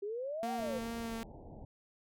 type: exponential two-way sweep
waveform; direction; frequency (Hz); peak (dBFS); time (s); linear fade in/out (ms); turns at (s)
sine; up then down; 392 to 775 to 487.1; -36; 0.02-0.79; 10; 0.53
type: tone with vibrato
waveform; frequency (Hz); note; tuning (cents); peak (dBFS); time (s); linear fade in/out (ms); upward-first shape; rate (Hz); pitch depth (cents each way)
sawtooth; 229.4; A#3; -28; -34; 0.43-1.23; 0; sine; 2.4; 17
type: low-pass noise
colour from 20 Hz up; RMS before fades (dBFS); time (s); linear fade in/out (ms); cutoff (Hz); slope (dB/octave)
pink; -50; 0.59-1.65; 2; 900; 96
effects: none